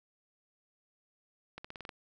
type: accelerating click train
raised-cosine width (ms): 0.3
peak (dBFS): -27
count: 7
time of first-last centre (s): 1.58-1.892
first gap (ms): 65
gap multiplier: 0.91
effects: none